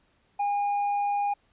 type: tone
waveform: triangle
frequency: 814 Hz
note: G#5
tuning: 35 cents flat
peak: -22 dBFS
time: 0.39-1.34 s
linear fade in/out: 10 ms
effects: pink hiss -67 dBFS RMS until 1.52 s + resampled to 8000 Hz